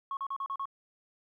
sine tone bursts, 1097 Hz, C#6, 18 cents flat, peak -31 dBFS, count 6, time 0.11-0.655 s, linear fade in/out 2 ms, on 60 ms, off 37 ms, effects tanh soft clip ceiling -28 dBFS + 12-bit

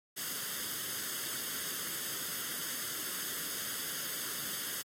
white noise with comb filter, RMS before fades -38 dBFS, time 0.16-4.83 s, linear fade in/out 20 ms, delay 0.61 ms, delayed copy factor +0.65, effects high-pass 150 Hz 12 dB/octave + AAC 48 kbps

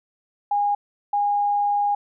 sine tone pair in turn, 818 / 818 Hz, G#5 / G#5, -26 / -26 cents, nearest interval unison, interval 0 cents, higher neither, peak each -18 dBFS, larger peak neither, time 0.51-0.75 / 1.13-1.95 s, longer second, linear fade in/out 5 ms, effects none

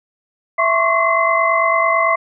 sine tone cluster, 662 / 1075 / 1124 / 2054 Hz, E5 / C6 / C#6 / C7, +7 / +47 / +24 / -33 cents, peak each -18 dBFS, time 0.58-2.16 s, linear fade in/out 10 ms, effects none

